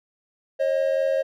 triangle tone pair together, 540.8 / 625 Hz, C#5 / D#5, -43 / +8 cents, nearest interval minor third, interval 251 cents, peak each -19 / -23 dBFS, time 0.59-1.23 s, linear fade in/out 20 ms, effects none

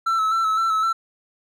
triangle tone with vibrato, 1318.5 Hz, E6, in tune, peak -16 dBFS, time 0.06-0.93 s, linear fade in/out 10 ms, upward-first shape square, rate 3.9 Hz, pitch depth 28 cents each way, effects none

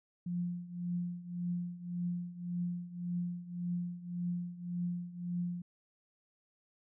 sine tone with tremolo, 175.6 Hz, F3, 10 cents sharp, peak -31 dBFS, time 0.26-5.62 s, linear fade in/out 5 ms, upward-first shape triangle, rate 1.8 Hz, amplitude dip 85%, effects none

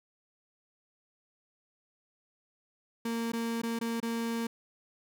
35% pulse tone with dropouts, 230.5 Hz, A#3, 19 cents flat, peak -29 dBFS, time 3.05-4.47 s, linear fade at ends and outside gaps 5 ms, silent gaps 3.32-3.333 / 3.618-3.633 / 3.79-3.811 / 4.002-4.027 s, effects none

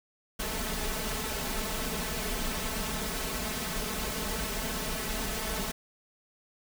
pink noise with comb filter, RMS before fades -33 dBFS, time 0.39-5.72 s, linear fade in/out 10 ms, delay 4.6 ms, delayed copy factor +0.95, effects none

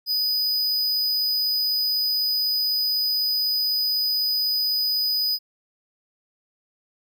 square tone, 4978 Hz, D#8, in tune, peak -21 dBFS, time 0.06-5.39 s, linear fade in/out 50 ms, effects none

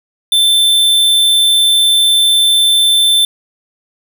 square tone, 3544 Hz, A7, 12 cents sharp, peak -8 dBFS, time 0.32-3.25 s, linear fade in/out 2 ms, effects none

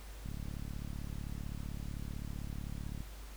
click train, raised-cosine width 5 ms, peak -30 dBFS, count 99, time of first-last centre 0.26-3.005 s, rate 35.7 Hz, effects added 50 Hz sine -46 dBFS peak until 3.36 s + pink hiss -55 dBFS RMS until 3.36 s

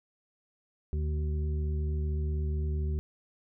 harmonic tone with a mistuned harmonic, 75.7 Hz, D#2, 47 cents flat, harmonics 1 / 2 / 3 / 5, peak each -28 / -38 / -45 / -43 dBFS, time 0.93-2.99 s, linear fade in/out 0 ms, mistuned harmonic 3, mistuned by -20 cents, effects none

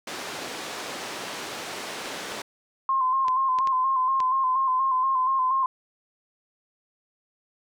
pink band-pass noise, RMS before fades -35 dBFS, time 0.07-2.42 s, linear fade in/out 5 ms, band 330 to 7000 Hz, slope 12 dB/octave
clicks, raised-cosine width 0.2 ms, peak -18 dBFS, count 6, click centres 2.058 / 2.32 / 3.283 / 3.587 / 3.673 / 4.203 s
sine tone with vibrato, 1046.5 Hz, C6, in tune, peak -20 dBFS, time 2.89-5.66 s, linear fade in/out 2 ms, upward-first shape square, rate 4.2 Hz, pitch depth 36 cents each way
effects none

